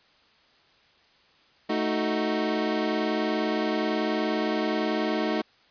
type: chord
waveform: 25% pulse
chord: D# diminished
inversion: second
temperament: equal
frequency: 220 / 311.1 / 370 Hz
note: A3 / D#4 / F#4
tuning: 0 / 0 / 0 cents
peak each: -25 / -24 / -27 dBFS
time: 1.69-5.42 s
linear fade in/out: 10 ms
effects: white hiss -60 dBFS RMS until 5.7 s + resampled to 11025 Hz